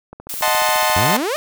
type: click train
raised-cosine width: 1 ms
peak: -21 dBFS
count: 12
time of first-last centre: 0.13-0.899 s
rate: 14.3 Hz
type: noise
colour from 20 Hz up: blue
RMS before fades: -27 dBFS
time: 0.29-1.17 s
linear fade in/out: 5 ms
type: chord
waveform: sawtooth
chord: D# diminished seventh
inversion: none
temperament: equal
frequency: 622.3 / 740 / 880 / 1046.5 Hz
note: D#5 / F#5 / A5 / C6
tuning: 0 / 0 / 0 / 0 cents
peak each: -17 / -18 / -16 / -17 dBFS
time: 0.42-1.17 s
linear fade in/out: 5 ms
type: exponential sweep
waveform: sawtooth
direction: up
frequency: 82.41 to 638 Hz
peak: -15 dBFS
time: 0.96-1.36 s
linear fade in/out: 0 ms
effects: none